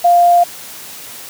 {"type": "tone with quantisation", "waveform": "sine", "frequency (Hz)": 698.5, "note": "F5", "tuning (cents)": 0, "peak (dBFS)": -6, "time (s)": [0.04, 0.44], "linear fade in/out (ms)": 10, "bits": 6, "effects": ["white hiss -32 dBFS RMS until 1.29 s", "high-pass 100 Hz 12 dB/octave"]}